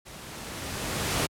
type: noise with level ramp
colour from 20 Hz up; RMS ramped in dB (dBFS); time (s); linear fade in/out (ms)
pink; -44 to -25; 0.05-1.27; 20
effects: high-pass 60 Hz 12 dB/octave + low-pass 12000 Hz 12 dB/octave